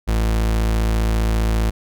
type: tone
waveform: 40% pulse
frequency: 55 Hz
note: A1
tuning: in tune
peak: -15 dBFS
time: 0.07-1.71 s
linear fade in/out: 20 ms
effects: none